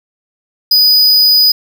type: tone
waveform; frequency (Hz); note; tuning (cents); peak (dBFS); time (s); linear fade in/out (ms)
square; 4967; D#8; -4; -6; 0.71-1.52; 5
effects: none